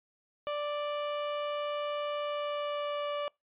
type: tone with pitch glide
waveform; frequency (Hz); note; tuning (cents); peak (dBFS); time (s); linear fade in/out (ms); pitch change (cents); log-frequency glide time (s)
30% pulse; 587.3 to 582.9; D5 to D5; 0 to -13; -29; 0.47-3.28; 0; -13; 2.21-3.11
effects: noise-tail reverb RT60 0.2 s tail -26 dB re dry + resampled to 8000 Hz